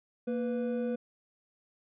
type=tone pair together; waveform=triangle; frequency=233.1 / 493.6 Hz; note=A#3 / B4; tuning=0 / -1 cents; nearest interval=octave + minor second; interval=1299 cents; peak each=-30 / -31 dBFS; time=0.27-0.96 s; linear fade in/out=10 ms; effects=resampled to 8000 Hz